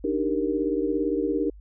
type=chord; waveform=sine; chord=Eb major seventh; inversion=third; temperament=equal; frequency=293.7 / 311.1 / 392 / 466.2 Hz; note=D4 / Eb4 / G4 / Bb4; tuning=0 / 0 / 0 / 0 cents; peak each=-28 dBFS; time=0.04-1.5 s; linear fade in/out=5 ms; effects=added 50 Hz sine -43 dBFS peak until 1.6 s